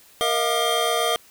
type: tone cluster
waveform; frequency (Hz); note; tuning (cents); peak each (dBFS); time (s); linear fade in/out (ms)
square; 467.3 / 639 / 707 / 1201 / 3193; A#4 / D#5 / F5 / D6 / G7; +4 / +46 / +21 / +38 / +31; -27; 0.21-1.16; 0
effects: white hiss -52 dBFS RMS until 1.3 s